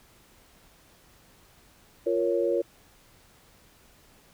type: chord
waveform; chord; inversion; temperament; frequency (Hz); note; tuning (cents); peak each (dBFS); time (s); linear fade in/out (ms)
sine; Bb minor; second; equal; 349.2 / 466.2 / 554.4; F4 / Bb4 / Db5; 0 / 0 / 0; -27; 2.06-2.62; 10
effects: pink hiss -58 dBFS RMS until 4.33 s